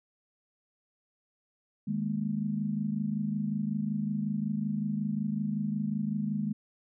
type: chord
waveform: sine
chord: D# suspended fourth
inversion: none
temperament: equal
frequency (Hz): 155.56 / 207.7 / 233.1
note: D#3 / G#3 / A#3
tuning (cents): 0 / 0 / 0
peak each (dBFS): -35 / -30 / -36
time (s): 1.87-6.53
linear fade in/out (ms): 10
effects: none